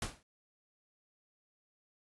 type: noise with exponential decay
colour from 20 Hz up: pink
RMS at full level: -33 dBFS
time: 0.02-0.23 s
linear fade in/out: 2 ms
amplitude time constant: 44 ms
effects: resampled to 24000 Hz